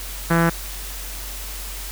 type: tone with low-pass filter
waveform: sawtooth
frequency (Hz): 167.4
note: E3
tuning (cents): +27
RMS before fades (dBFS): -17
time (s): 0.3-0.5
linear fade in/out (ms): 10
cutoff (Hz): 1600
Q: 2.8
effects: added 47 Hz sine -32 dBFS peak until 1.91 s + white hiss -34 dBFS RMS until 1.91 s